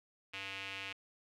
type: tone with band-pass filter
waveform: square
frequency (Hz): 97.4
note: G2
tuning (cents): -11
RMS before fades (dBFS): -44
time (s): 0.33-0.93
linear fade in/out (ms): 10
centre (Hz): 2600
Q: 3.3
effects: none